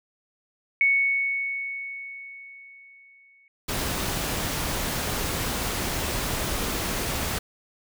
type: tone with exponential decay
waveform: sine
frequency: 2217 Hz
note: C#7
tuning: in tune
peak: -16 dBFS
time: 0.81-3.48 s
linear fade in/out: 1 ms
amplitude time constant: 580 ms
type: noise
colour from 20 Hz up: pink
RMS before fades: -28 dBFS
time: 3.68-7.39 s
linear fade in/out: 10 ms
effects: none